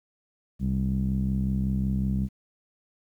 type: tone with low-pass filter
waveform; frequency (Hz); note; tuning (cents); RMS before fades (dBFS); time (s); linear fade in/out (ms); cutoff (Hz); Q
sawtooth; 65.41; C2; 0; -26; 0.59-2.29; 50; 190; 4.6
effects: 10-bit